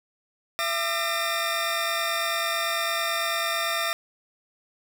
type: tone cluster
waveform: 20% pulse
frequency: 671 / 1199 / 1823 Hz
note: E5 / D6 / A#6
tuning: +31 / +36 / -39 cents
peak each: -24 dBFS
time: 0.59-3.93 s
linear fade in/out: 0 ms
effects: none